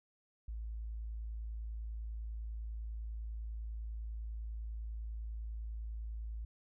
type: tone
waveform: sine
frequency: 55 Hz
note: A1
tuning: in tune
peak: -39 dBFS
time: 0.48-6.45 s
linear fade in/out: 5 ms
effects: none